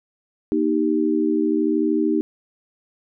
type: chord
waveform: sine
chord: Eb major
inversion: second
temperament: equal with one note detuned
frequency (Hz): 238.1 / 311.1 / 392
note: Bb3 / Eb4 / G4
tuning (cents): +37 / 0 / 0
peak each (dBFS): -24 / -19 / -23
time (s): 0.52-2.21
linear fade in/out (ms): 0
effects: none